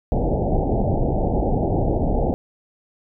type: low-pass noise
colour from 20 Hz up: pink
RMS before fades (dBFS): -20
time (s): 0.12-2.34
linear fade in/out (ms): 0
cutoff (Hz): 830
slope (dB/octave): 96
effects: none